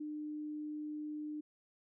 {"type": "tone", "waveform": "sine", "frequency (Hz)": 301.5, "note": "D4", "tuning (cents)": 46, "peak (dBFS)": -39, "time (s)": [0, 1.41], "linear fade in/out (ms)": 10, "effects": []}